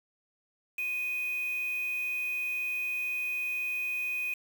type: tone with quantisation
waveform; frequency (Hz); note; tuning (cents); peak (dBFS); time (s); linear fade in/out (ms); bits
sine; 2489; D#7; 0; -30; 0.78-4.34; 5; 7
effects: none